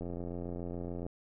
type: click train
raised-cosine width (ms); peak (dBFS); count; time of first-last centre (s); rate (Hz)
2; -27; 93; 0.01-1.065; 87.2
effects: none